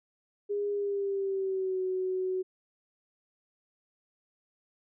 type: tone with pitch glide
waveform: sine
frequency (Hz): 408.5 to 372.4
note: G#4 to F#4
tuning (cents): -29 to +11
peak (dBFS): -28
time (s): 0.49-2.43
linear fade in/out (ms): 20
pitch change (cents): -160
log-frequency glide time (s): 0.71-1.81
effects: none